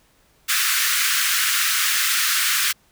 pink high-pass noise, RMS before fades -20 dBFS, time 0.48-2.73 s, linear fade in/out 20 ms, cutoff 1300 Hz, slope 48 dB/octave, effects pink hiss -59 dBFS RMS until 2.91 s

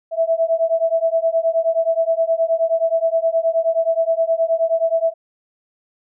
sine beating tone pair, 653 / 662.5 Hz, E5 / E5, -17 / +9 cents, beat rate 9.5 Hz, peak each -18 / -18 dBFS, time 0.11-5.14 s, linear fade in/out 50 ms, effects none

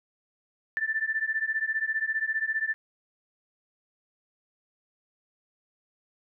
sine beating tone pair, 1761 / 1776 Hz, A6 / A6, +1 / +16 cents, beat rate 15 Hz, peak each -29 dBFS, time 0.77-2.74 s, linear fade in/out 0 ms, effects none

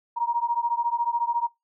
sine beating tone pair, 938 / 952 Hz, A#5 / A#5, +11 / +36 cents, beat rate 14 Hz, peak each -25 dBFS, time 0.16-1.48 s, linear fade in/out 20 ms, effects noise-tail reverb RT60 0.2 s tail -22 dB re dry

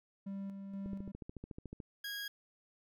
triangle tone with tremolo, 196.5 Hz, G3, 4 cents sharp, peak -37 dBFS, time 0.26-1.12 s, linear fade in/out 10 ms, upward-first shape square, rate 2.1 Hz, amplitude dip 40%
click train, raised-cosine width 3 ms, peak -32 dBFS, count 14, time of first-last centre 0.86-1.802 s, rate 13.8 Hz
20% pulse tone, 1642 Hz, G#6, 20 cents flat, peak -35 dBFS, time 2.04-2.28 s, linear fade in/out 5 ms
effects none

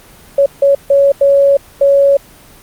sine tone bursts at uneven times, 558 Hz, C#5, 11 cents sharp, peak -5 dBFS, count 5, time 0.38-0.46 / 0.62-0.75 / 0.9-1.12 / 1.21-1.57 / 1.81-2.17 s, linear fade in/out 5 ms, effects pink hiss -40 dBFS RMS until 2.62 s + Opus 24 kbps

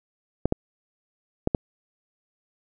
clicks, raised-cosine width 2 ms, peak -7 dBFS, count 4, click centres 0.456 / 0.524 / 1.474 / 1.548 s, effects none

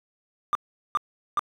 triangle tone bursts, 1194 Hz, D6, 28 cents sharp, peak -17 dBFS, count 3, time 0.53-1.393 s, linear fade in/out 0 ms, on 21 ms, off 400 ms, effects tanh soft clip ceiling -14 dBFS

